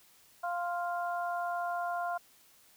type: harmonic tone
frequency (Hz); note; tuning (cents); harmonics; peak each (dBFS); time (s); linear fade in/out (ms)
349.2; F4; 0; 2 / 3 / 4; -33 / -39 / -39; 0.43-2.18; 10
effects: white hiss -62 dBFS RMS until 2.76 s